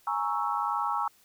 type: chord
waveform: sine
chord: A# half-diminished seventh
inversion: third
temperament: equal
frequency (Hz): 830.6 / 932.3 / 1108.7 / 1318.5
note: G#5 / A#5 / C#6 / E6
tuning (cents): 0 / 0 / 0 / 0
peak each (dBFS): -32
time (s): 0.07-1.08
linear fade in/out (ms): 2
effects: white hiss -62 dBFS RMS until 1.24 s